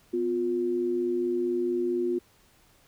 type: tone pair together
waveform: sine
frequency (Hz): 250 / 354.4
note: B3 / F4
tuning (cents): +21 / +25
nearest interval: tritone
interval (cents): 604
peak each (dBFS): -32 / -25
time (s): 0.13-2.19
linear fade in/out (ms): 10
effects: pink hiss -61 dBFS RMS until 2.87 s